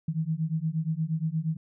sine beating tone pair, 155.56 / 164.06 Hz, D#3 / E3, 0 / -8 cents, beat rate 8.5 Hz, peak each -29 dBFS, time 0.08-1.57 s, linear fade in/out 5 ms, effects none

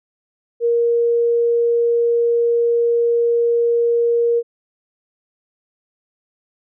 sine tone, 470 Hz, A#4, 14 cents sharp, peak -13 dBFS, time 0.6-4.43 s, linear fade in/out 50 ms, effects none

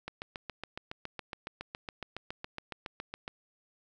click train, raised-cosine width 0.3 ms, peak -22 dBFS, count 24, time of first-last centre 0.08-3.279 s, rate 7.19 Hz, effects none

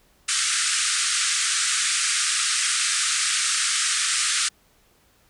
white band-pass noise, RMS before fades -23 dBFS, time 0.28-4.49 s, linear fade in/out 10 ms, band 1200 to 9600 Hz, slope 96 dB/octave, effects pink hiss -60 dBFS RMS until 5.29 s

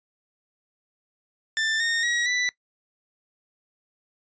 sawtooth tone with pitch steps, 1776 / 1840.8 / 1907.9 / 1977.4 Hz, A6 / A#6 / A#6 / B6, +16 / -22 / +40 / +2 cents, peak -19 dBFS, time 1.57-2.49 s, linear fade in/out 0 ms, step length 230 ms, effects noise-tail reverb RT60 0.1 s tail -20 dB re dry + resampled to 16000 Hz

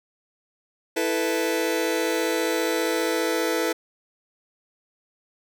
sawtooth chord, E suspended fourth, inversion none, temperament just, 329.6 / 439.5 / 494.4 Hz, E4 / A4 / B4, 0 / -2 / +2 cents, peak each -22 / -23 / -22 dBFS, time 0.96-3.73 s, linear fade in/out 10 ms, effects none

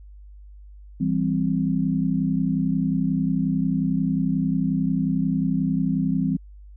sine chord, C major, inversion first, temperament equal, 164.81 / 196 / 261.6 Hz, E3 / G3 / C4, 0 / 0 / 0 cents, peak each -24 dBFS, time 1-6.37 s, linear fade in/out 10 ms, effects added 50 Hz sine -41 dBFS peak until 6.76 s

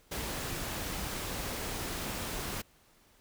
pink noise, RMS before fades -37 dBFS, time 0.11-2.62 s, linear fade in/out 10 ms, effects pink hiss -64 dBFS RMS until 3.2 s

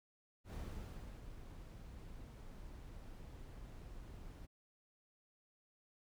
brown noise with ADSR envelope, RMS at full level -44 dBFS, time 0.44-4.47 s, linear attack 93 ms, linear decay 670 ms, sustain -8 dB, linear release 24 ms, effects none

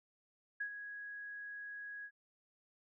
sine tone with ADSR envelope, 1661.2 Hz, G#6, in tune, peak -35 dBFS, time 0.6-2.11 s, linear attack 9 ms, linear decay 82 ms, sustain -9 dB, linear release 64 ms, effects none

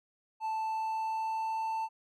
triangle tone with pitch glide, 880 to 889.2 Hz, A5 to A5, 0 to +18 cents, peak -29 dBFS, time 0.4-1.89 s, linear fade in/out 50 ms, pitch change +18 cents, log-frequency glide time 0.51-1.7 s, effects none

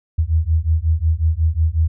sine beating tone pair, 77.78 / 83.28 Hz, D#2 / E2, 0 / +18 cents, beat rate 5.5 Hz, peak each -17 dBFS, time 0.18-1.88 s, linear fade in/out 10 ms, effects none

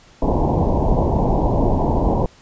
pink low-pass noise, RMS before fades -17 dBFS, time 0.22-2.26 s, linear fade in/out 2 ms, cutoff 990 Hz, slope 96 dB/octave, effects pink hiss -49 dBFS RMS until 2.41 s + resampled to 16000 Hz

